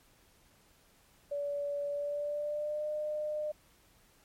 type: tone with pitch glide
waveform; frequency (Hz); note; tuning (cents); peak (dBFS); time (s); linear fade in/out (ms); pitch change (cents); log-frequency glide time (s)
sine; 574 to 604.6; D5 to D#5; -40 to -50; -32; 1.31-3.52; 10; +90; 1.88-2.87
effects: pink hiss -65 dBFS RMS until 4.24 s + MP3 64 kbps